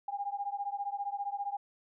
sine beating tone pair, 801 / 816 Hz, G5 / G#5, +37 / -31 cents, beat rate 15 Hz, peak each -36 / -37 dBFS, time 0.08-1.57 s, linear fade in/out 5 ms, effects none

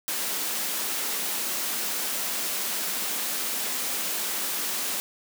white high-pass noise, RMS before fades -29 dBFS, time 0.08-5 s, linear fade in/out 0 ms, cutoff 170 Hz, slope 96 dB/octave, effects none

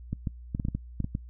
clicks, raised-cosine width 5 ms, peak -17 dBFS, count 10, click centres 0.13 / 0.272 / 0.549 / 0.598 / 0.651 / 0.685 / 0.75 / 1.003 / 1.044 / 1.151 s, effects noise-tail reverb RT60 0.1 s tail -23 dB re dry + added 60 Hz sine -42 dBFS peak until 1.29 s

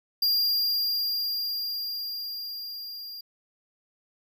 square tone with level ramp, 4792 Hz, D8, 34 cents sharp, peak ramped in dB -21 to -38 dBFS, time 0.22-3.21 s, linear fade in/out 5 ms, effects none

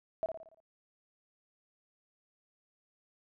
sine tone with echo, 650 Hz, E5, 24 cents flat, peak -29 dBFS, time 0.23-0.26 s, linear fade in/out 0 ms, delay 57 ms, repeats 6, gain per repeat -6 dB, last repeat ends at 0.602 s, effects none

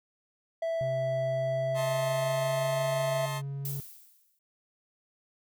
triangle tone, 659.3 Hz, E5, in tune, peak -26 dBFS, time 0.62-3.26 s, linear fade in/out 5 ms
triangle tone with pitch glide, 131.5 to 138.92 Hz, C3 to C#3, +9 to +4 cents, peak -31 dBFS, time 0.81-3.8 s, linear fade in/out 0 ms, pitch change +95 cents, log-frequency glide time 1.32-2.84 s
sawtooth chord, A diminished, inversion second, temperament just, 633.6 / 880 / 1056 Hz, Eb5 / A5 / C6, +31 / 0 / +16 cents, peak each -35 dBFS, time 1.74-3.42 s, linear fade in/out 50 ms
violet noise with exponential decay, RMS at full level -35 dBFS, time 3.65-4.39 s, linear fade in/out 2 ms, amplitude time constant 160 ms
effects none

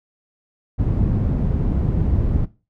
white low-pass noise, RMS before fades -19 dBFS, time 0.78-2.46 s, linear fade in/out 20 ms, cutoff 130 Hz, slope 12 dB/octave, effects noise-tail reverb RT60 0.3 s tail -18 dB re dry

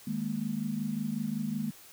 sine chord, D# suspended fourth, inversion none, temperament equal, 155.56 / 207.7 / 233.1 Hz, D#3 / G#3 / A#3, 0 / 0 / 0 cents, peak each -38 / -33 / -34 dBFS, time 0.07-1.71 s, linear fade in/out 5 ms, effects white hiss -53 dBFS RMS until 1.92 s

